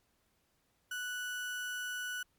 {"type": "tone", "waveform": "35% pulse", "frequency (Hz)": 1480, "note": "F#6", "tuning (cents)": 0, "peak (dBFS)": -35, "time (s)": [0.91, 2.23], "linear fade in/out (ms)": 5, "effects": ["pink hiss -75 dBFS RMS until 2.38 s", "MP3 96 kbps"]}